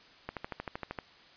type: click train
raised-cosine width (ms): 0.5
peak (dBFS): -21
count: 10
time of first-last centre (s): 0.29-0.988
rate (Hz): 12.9
effects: white hiss -57 dBFS RMS until 1.36 s + resampled to 11025 Hz